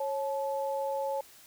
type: tone pair together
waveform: sine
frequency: 548.1 / 864 Hz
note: C#5 / A5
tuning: -20 / -32 cents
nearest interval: minor sixth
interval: 788 cents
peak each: -31 / -34 dBFS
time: 0-1.21 s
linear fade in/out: 5 ms
effects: white hiss -55 dBFS RMS until 1.46 s